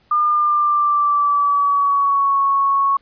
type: tone with pitch glide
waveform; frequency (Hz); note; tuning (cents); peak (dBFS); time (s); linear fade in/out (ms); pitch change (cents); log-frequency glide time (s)
sine; 1206 to 1105.9; D6 to C#6; +46 to -4; -13; 0.11-2.97; 5; -150; 0.29-2.39
effects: pink hiss -58 dBFS RMS until 3.01 s + resampled to 11025 Hz